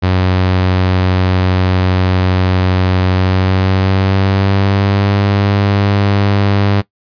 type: tone with pitch glide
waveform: sawtooth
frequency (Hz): 92.5 to 100.29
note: F#2 to G2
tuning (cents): 0 to +40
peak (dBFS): -6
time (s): 0.02-6.82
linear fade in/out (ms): 20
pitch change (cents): +140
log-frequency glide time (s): 3.07-5.16
effects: noise-tail reverb RT60 0.1 s tail -18 dB re dry + resampled to 11025 Hz